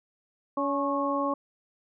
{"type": "harmonic tone with a mistuned harmonic", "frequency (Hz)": 282.2, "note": "C#4", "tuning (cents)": 31, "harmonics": [1, 2, 3, 4], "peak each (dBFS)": [-30, -30, -35, -29], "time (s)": [0.57, 1.34], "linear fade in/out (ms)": 5, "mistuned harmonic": 4, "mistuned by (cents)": -52, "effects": []}